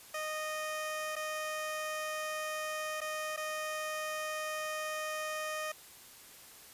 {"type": "tone with dropouts", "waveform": "15% pulse", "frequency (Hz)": 618, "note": "D#5", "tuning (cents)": -12, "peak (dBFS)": -29, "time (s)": [0.14, 5.72], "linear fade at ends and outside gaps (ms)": 5, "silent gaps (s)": [[1.156, 1.163], [3.006, 3.014], [3.364, 3.374]], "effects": ["white hiss -54 dBFS RMS until 6.73 s", "resampled to 32000 Hz"]}